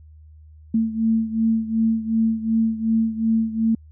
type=beating tone pair; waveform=sine; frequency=223.2 / 225.9 Hz; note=A3 / A3; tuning=+25 / +46 cents; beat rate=2.7 Hz; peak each=-19 / -23 dBFS; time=0.74-3.75 s; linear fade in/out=5 ms; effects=added 77 Hz sine -43 dBFS peak until 3.91 s